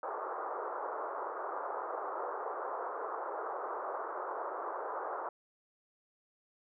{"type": "band-pass noise", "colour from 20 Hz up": "white", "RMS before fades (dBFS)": -39, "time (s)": [0.03, 5.29], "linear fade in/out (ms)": 2, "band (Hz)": [380, 1300], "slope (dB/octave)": 48, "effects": []}